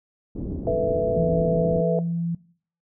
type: low-pass noise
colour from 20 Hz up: white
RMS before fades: -30 dBFS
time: 0.35-1.82 s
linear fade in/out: 10 ms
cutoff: 320 Hz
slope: 24 dB/octave
type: chord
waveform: sine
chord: A suspended second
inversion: none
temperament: equal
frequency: 440 / 493.9 / 659.3 Hz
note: A4 / B4 / E5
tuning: 0 / 0 / 0 cents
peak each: -27 / -23 / -23 dBFS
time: 0.67-1.99 s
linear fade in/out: 2 ms
type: tone with pitch glide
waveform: sine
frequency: 166.2 to 169.2 Hz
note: E3 to E3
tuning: +15 to +45 cents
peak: -23 dBFS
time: 1.16-2.35 s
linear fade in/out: 5 ms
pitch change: +30 cents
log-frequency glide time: 1.39-1.73 s
effects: noise-tail reverb RT60 0.5 s tail -20 dB re dry